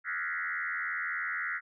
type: tone with frequency modulation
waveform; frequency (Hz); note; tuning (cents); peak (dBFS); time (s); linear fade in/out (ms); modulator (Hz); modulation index
sine; 1682; G#6; +22; -31; 0.04-1.61; 50; 83.3; 4.2
effects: none